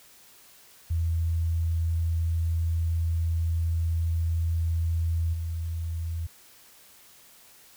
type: tone with level steps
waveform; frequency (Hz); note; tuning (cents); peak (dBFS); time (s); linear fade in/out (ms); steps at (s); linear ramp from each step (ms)
sine; 82.8; E2; +8; -23 / -28; 0.9-6.27; 10; 5.33; 10
effects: white hiss -54 dBFS RMS until 7.76 s